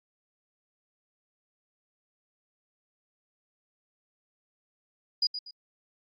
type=tone with echo; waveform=sine; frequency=4906 Hz; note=D#8; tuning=25 cents flat; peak=-22 dBFS; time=5.22-5.27 s; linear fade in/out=5 ms; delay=120 ms; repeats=2; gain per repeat=-10 dB; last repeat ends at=5.51 s; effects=AAC 48 kbps